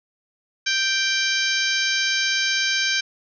harmonic tone with a mistuned harmonic, 784 Hz, G5, in tune, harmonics 2 / 3 / 4 / 5 / 6 / 7 / 8, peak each -24 / -26 / -27 / -28 / -29 / -29 / -30 dBFS, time 0.66-3.01 s, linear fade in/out 10 ms, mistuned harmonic 7, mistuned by -36 cents, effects none

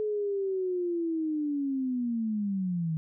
sine linear sweep, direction down, 430 to 155.56 Hz, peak -27 dBFS, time 0-2.97 s, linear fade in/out 0 ms, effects none

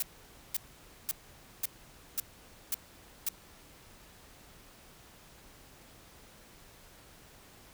blue noise bursts, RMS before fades -31 dBFS, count 7, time 0-3.288 s, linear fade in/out 2 ms, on 24 ms, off 520 ms, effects pink hiss -56 dBFS RMS until 7.73 s

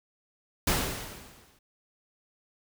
pink noise with exponential decay, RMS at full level -24 dBFS, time 0.67-1.59 s, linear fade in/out 5 ms, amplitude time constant 200 ms, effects none

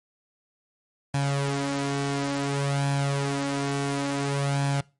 sawtooth tone with flanger, 140 Hz, C#3, 18 cents sharp, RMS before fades -26 dBFS, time 1.14-4.81 s, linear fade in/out 5 ms, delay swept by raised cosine 1.2 to 4.5 ms, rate 0.57 Hz, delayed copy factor +0.65, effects noise-tail reverb RT60 0.3 s tail -22 dB re dry + MP3 48 kbps

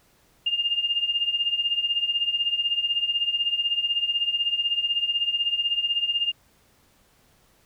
sine tone with tremolo, 2816 Hz, F7, 14 cents sharp, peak -18 dBFS, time 0.46-6.32 s, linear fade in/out 5 ms, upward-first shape triangle, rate 16 Hz, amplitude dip 85%, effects pink hiss -61 dBFS RMS until 7.65 s

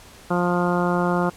harmonic tone, 176.4 Hz, F3, 18 cents sharp, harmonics 1 / 2 / 3 / 4 / 5 / 6 / 7 / 8, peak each -22 / -25 / -27 / -28 / -29 / -30 / -30 / -31 dBFS, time 0.3-1.3 s, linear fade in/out 10 ms, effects pink hiss -46 dBFS RMS until 1.36 s + low-pass 12000 Hz 12 dB/octave

